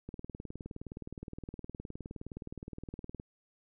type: click train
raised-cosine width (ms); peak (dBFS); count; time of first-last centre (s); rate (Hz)
3; -29; 61; 0.09-3.199; 19.3
effects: none